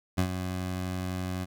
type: tone with ADSR envelope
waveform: 20% pulse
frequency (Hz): 91.9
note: F#2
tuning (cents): -11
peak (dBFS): -17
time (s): 0.17-1.46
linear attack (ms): 19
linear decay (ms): 82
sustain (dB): -9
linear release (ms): 29
effects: none